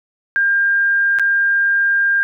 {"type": "tone with dropouts", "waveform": "sine", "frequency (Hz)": 1602, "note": "G6", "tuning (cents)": 37, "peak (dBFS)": -12, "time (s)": [0.36, 2.23], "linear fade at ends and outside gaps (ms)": 0, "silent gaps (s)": [1.187, 1.196], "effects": []}